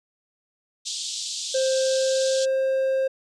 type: band-pass noise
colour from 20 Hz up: pink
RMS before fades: -31 dBFS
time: 0.85-2.46 s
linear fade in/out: 20 ms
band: 3300 to 8100 Hz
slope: 48 dB/octave
type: tone with pitch glide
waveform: triangle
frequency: 526 to 530.9 Hz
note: C5 to C5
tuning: +9 to +25 cents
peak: -18 dBFS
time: 1.54-3.08 s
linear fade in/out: 10 ms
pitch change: +16 cents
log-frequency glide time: 1.78-2.6 s
effects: none